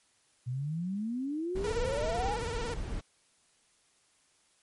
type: exponential sweep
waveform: sine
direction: up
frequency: 119.2 to 870 Hz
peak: -31 dBFS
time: 0.46-2.37 s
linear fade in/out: 20 ms
type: noise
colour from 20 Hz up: brown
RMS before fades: -36 dBFS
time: 1.55-3.01 s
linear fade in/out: 10 ms
type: tone with vibrato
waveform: sawtooth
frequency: 467.4 Hz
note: A#4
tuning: 5 cents sharp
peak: -31 dBFS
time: 1.64-2.74 s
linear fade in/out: 2 ms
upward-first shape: sine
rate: 18 Hz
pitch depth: 87 cents each way
effects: white hiss -68 dBFS RMS until 4.62 s + MP3 48 kbps